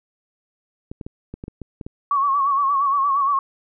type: clicks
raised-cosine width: 3 ms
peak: -19 dBFS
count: 9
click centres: 0.915 / 1.012 / 1.065 / 1.34 / 1.439 / 1.481 / 1.617 / 1.812 / 1.865 s
type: tone with vibrato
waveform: sine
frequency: 1115 Hz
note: C#6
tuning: 10 cents sharp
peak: -16 dBFS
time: 2.11-3.39 s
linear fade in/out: 2 ms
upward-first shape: sine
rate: 8.6 Hz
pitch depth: 65 cents each way
effects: none